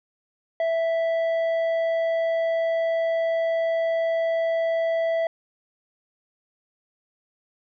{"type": "tone with tanh clipping", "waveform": "sine", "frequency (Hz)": 659.3, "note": "E5", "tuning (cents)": 0, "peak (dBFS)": -22, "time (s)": [0.6, 5.27], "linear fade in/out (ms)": 2, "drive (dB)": 7, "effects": []}